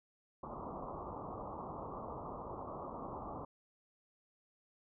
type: low-pass noise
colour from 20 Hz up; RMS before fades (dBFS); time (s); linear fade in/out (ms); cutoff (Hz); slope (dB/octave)
white; -45; 0.43-3.45; 5; 1200; 96
effects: none